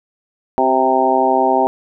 harmonic tone with a mistuned harmonic, 131.2 Hz, C3, 5 cents sharp, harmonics 2 / 3 / 4 / 5 / 6 / 7, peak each -21 / -19 / -22 / -18 / -16 / -18 dBFS, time 0.58-1.67 s, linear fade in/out 0 ms, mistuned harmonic 3, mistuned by -23 cents, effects none

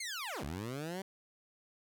15% pulse linear two-way sweep, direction down then up, 2201 to 65.41 to 196.9 Hz, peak -32 dBFS, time 0-1.02 s, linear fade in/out 5 ms, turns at 0.44 s, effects none

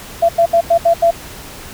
sine tone bursts at uneven times, 676 Hz, E5, 43 cents sharp, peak -7 dBFS, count 6, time 0.22-0.29 / 0.38-0.46 / 0.53-0.61 / 0.7-0.78 / 0.85-0.94 / 1.02-1.11 s, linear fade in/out 10 ms, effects pink hiss -33 dBFS RMS until 1.73 s

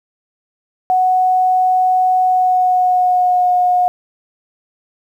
sine tone with pitch glide, 740 to 722.3 Hz, F#5 to F#5, 0 to -42 cents, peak -10 dBFS, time 0.9-3.88 s, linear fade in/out 0 ms, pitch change -42 cents, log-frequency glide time 2.22-3.54 s, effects 8-bit

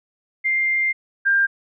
sine tone pair in turn, 2102 / 1594.9 Hz, C7 / G6, +7 / +29 cents, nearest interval perfect fourth, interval 478 cents, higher first, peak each -17 / -14 dBFS, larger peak second, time 0.44-0.93 / 1.25-1.47 s, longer first, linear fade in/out 20 ms, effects none

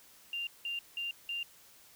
sine tone bursts, 2790 Hz, F7, 2 cents flat, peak -34 dBFS, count 4, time 0.33-1.43 s, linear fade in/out 2 ms, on 140 ms, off 180 ms, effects white hiss -59 dBFS RMS until 1.95 s

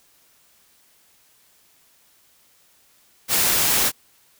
white noise, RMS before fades -19 dBFS, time 3.28-3.92 s, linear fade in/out 50 ms, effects white hiss -58 dBFS RMS until 4.39 s

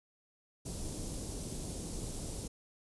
pink band-stop noise, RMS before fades -40 dBFS, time 0.65-2.48 s, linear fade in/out 10 ms, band 440 to 6600 Hz, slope 12 dB/octave, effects resampled to 24000 Hz

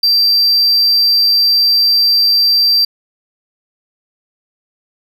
triangle tone, 4699 Hz, D8, in tune, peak -7 dBFS, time 0.03-2.85 s, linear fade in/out 5 ms, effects none

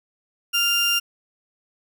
30% pulse tone pair together, 1397 / 2794 Hz, F6 / F7, 0 / 0 cents, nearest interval octave, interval 1200 cents, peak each -24 / -17 dBFS, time 0.53-1 s, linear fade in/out 20 ms, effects none

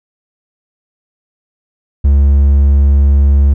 triangle tone, 70 Hz, C#2, 18 cents sharp, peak -3 dBFS, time 2.04-3.54 s, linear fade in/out 10 ms, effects none

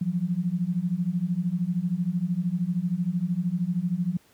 sine beating tone pair, 169.4 / 182.4 Hz, E3 / F#3, +48 / -24 cents, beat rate 13 Hz, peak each -27 / -26 dBFS, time 0.01-4.17 s, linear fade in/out 5 ms, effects pink hiss -60 dBFS RMS until 4.33 s + high-pass 80 Hz 12 dB/octave

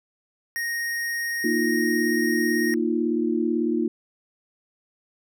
square tone, 1864.7 Hz, A#6, in tune, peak -26 dBFS, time 0.56-2.74 s, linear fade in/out 0 ms
sine chord, Bb suspended fourth, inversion none, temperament equal, 233.1 / 311.1 / 349.2 Hz, Bb3 / Eb4 / F4, 0 / 0 / 0 cents, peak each -25 dBFS, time 1.44-3.88 s, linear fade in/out 5 ms
effects none

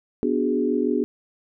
sine chord, G# half-diminished seventh, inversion first, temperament equal, 246.9 / 293.7 / 370 / 415.3 Hz, B3 / D4 / F#4 / G#4, 0 / 0 / 0 / 0 cents, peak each -24 / -25 / -26 / -25 dBFS, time 0.23-1.04 s, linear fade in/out 0 ms, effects none

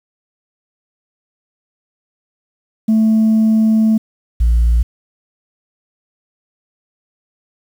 sine tone pair in turn, 220 / 57.95 Hz, A3 / A#1, 0 / -10 cents, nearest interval octave + major seventh, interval 2310 cents, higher first, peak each -7 dBFS, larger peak neither, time 2.88-3.98 / 4.4-4.83 s, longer first, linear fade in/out 10 ms, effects tanh soft clip ceiling -7 dBFS + 7-bit

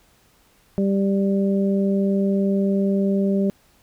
harmonic tone, 196.6 Hz, G3, 5 cents sharp, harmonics 1 / 2 / 3, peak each -18 / -24 / -28 dBFS, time 0.78-3.5 s, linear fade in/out 0 ms, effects pink hiss -58 dBFS RMS until 3.82 s

